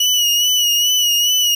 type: tone with vibrato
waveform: 30% pulse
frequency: 2922 Hz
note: F#7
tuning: 22 cents flat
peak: -10 dBFS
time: 0-1.55 s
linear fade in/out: 5 ms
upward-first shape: sine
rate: 2.4 Hz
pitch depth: 47 cents each way
effects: none